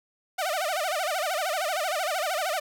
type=tone with vibrato; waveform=sawtooth; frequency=675 Hz; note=E5; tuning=41 cents sharp; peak=-22 dBFS; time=0.38-2.6 s; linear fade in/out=10 ms; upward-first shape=sine; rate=13 Hz; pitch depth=230 cents each way; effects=none